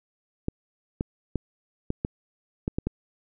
clicks, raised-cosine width 3 ms, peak -13 dBFS, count 8, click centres 0.484 / 1.009 / 1.357 / 1.904 / 2.049 / 2.679 / 2.785 / 2.87 s, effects none

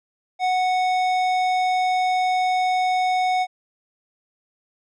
triangle tone with tanh clipping, 738 Hz, F#5, 5 cents flat, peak -20 dBFS, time 0.39-3.47 s, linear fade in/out 50 ms, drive 18 dB, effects none

